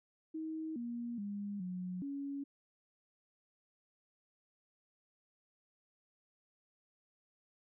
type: tone with pitch steps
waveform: sine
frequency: 317.2 / 237.3 / 203 / 181.8 / 279.9 Hz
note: D#4 / A#3 / G#3 / F#3 / C#4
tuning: +33 / +31 / -39 / -30 / +17 cents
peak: -38 dBFS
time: 0.34-2.44 s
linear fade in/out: 10 ms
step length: 420 ms
effects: none